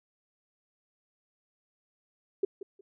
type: tone with echo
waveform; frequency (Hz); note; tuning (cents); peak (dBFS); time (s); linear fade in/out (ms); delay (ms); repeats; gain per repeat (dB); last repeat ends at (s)
sine; 392; G4; 0; -22; 2.43-2.45; 5; 180; 2; -14; 2.81
effects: none